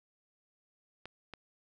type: clicks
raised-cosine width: 0.3 ms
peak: -28 dBFS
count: 2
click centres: 1.056 / 1.337 s
effects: none